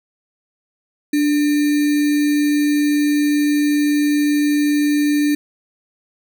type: tone with sample-and-hold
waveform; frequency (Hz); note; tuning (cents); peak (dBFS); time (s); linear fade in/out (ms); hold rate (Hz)
sine; 293.7; D4; 0; -13; 1.13-5.35; 5; 2100
effects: none